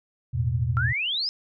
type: chord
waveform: sine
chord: E suspended fourth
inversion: none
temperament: equal with one note detuned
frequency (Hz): 83.17 / 110 / 123.47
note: E2 / A2 / B2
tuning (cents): +16 / 0 / 0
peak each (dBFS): -28 / -28 / -24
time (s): 0.33-0.93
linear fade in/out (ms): 20
type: exponential sweep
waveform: sine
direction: up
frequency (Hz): 1327 to 5240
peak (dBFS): -24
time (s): 0.77-1.29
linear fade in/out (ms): 0
effects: none